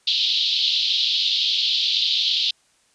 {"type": "band-pass noise", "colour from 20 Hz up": "white", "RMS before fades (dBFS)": -21, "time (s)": [0.07, 2.51], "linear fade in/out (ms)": 5, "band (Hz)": [3100, 4300], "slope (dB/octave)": 48, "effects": ["white hiss -61 dBFS RMS until 2.94 s", "resampled to 22050 Hz"]}